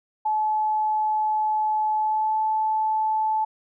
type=tone with pitch glide; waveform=sine; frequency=860 to 870 Hz; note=A5 to A5; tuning=-40 to -20 cents; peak=-20 dBFS; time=0.25-3.45 s; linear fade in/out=10 ms; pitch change=+20 cents; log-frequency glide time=1.96-2.39 s; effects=none